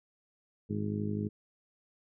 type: harmonic tone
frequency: 51.91 Hz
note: G#1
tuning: in tune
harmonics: 2 / 3 / 4 / 5 / 6 / 7 / 8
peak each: -36 / -41 / -34 / -48 / -40 / -48 / -41 dBFS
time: 0.69-1.29 s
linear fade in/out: 20 ms
effects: none